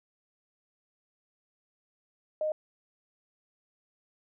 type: tone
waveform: sine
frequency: 617 Hz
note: D#5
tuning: 15 cents flat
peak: -27 dBFS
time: 2.41-2.52 s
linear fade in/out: 2 ms
effects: none